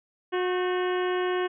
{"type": "harmonic tone with a mistuned harmonic", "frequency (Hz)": 363.2, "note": "F#4", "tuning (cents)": -32, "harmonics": [1, 2, 3, 4, 5, 6, 7, 8, 9], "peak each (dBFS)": [-25, -34, -34, -38, -37, -44, -45, -41, -47], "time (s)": [0.32, 1.48], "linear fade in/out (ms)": 20, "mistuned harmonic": 4, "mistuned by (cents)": 83, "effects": []}